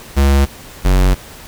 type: tone pair in turn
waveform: square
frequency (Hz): 69.3 / 46.45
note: C#2 / F#1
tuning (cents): 0 / +7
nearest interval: perfect fifth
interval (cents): 693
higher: first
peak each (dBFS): -9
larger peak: neither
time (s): 0.16-0.46 / 0.84-1.15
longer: second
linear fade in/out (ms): 20
effects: pink hiss -36 dBFS RMS until 1.47 s